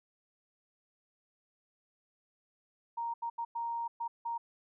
sine tone bursts at uneven times, 932.3 Hz, A#5, in tune, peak -33 dBFS, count 6, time 2.97-3.14 / 3.22-3.3 / 3.38-3.45 / 3.55-3.88 / 4-4.08 / 4.25-4.38 s, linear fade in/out 10 ms, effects none

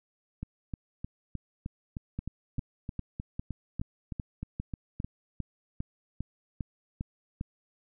two click trains, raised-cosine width 5 ms, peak -21 / -23 dBFS, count 14 / 16, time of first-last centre 2.19-7.411 / 0.43-5.045 s, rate 2.49 / 3.25 Hz, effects none

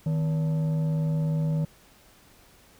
sine tone with frequency modulation, 157.1 Hz, D#3, 17 cents sharp, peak -20 dBFS, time 0.06-1.65 s, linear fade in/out 5 ms, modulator 411 Hz, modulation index 0.29, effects tanh soft clip ceiling -22 dBFS + pink hiss -56 dBFS RMS until 2.79 s

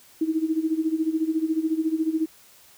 sine tone with tremolo, 318.7 Hz, D#4, 42 cents sharp, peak -18 dBFS, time 0.21-2.26 s, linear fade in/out 5 ms, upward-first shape sine, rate 14 Hz, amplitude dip 80%, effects white hiss -53 dBFS RMS until 2.77 s

